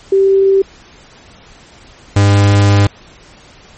sine / 45% pulse tone pair in turn, 388.9 / 100.94 Hz, G4 / G#2, -14 / -49 cents, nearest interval octave + major seventh, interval 2335 cents, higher first, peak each -6 dBFS, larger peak neither, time 0.12-0.62 / 2.16-2.87 s, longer second, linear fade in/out 5 ms, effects pink hiss -41 dBFS RMS until 3.77 s + MP3 32 kbps

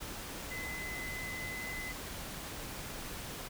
sine tone in noise, 2028 Hz, B6, 45 cents sharp, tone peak -40 dBFS, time 0.5-1.93 s, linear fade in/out 20 ms, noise pink, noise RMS -43 dBFS, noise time 0-3.49 s, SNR 0 dB, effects none

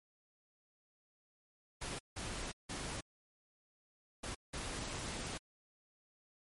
pink noise bursts at uneven times, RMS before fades -42 dBFS, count 5, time 1.81-1.99 / 2.16-2.52 / 2.69-3.01 / 4.23-4.35 / 4.53-5.38 s, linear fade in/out 10 ms, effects MP3 48 kbps

